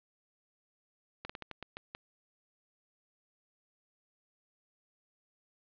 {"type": "slowing click train", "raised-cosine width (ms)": 0.3, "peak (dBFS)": -25, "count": 8, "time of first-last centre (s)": [1.25, 1.95], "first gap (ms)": 45, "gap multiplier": 1.26, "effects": ["resampled to 11025 Hz", "10-bit"]}